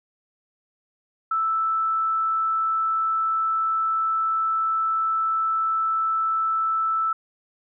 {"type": "tone", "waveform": "sine", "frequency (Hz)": 1318.5, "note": "E6", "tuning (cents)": 0, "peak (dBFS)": -20, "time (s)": [1.31, 7.13], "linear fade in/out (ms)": 5, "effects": []}